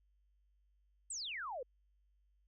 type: exponential sweep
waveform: sine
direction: down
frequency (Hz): 8600 to 466.9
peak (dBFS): -40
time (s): 1.1-1.63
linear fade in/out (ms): 5
effects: added 50 Hz sine -70 dBFS peak until 2.47 s